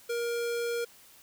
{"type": "tone", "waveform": "square", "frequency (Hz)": 471.3, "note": "A#4", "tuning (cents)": 19, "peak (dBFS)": -30, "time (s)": [0.09, 0.85], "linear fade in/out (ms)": 10, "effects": ["white hiss -56 dBFS RMS until 1.22 s"]}